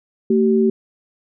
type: tone pair together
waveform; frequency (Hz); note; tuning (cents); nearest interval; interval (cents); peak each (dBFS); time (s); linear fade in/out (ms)
sine; 224.1 / 383.8; A3 / G4; +32 / -37; major sixth; 931; -15; 0.3-0.7; 5
effects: none